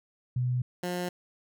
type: tone pair in turn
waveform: sine / 15% pulse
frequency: 124.8 / 178.18 Hz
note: B2 / F3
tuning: +19 / +35 cents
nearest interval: tritone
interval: 616 cents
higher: second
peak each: -25 / -24 dBFS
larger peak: second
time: 0.36-0.62 / 0.83-1.09 s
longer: neither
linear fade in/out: 5 ms
effects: none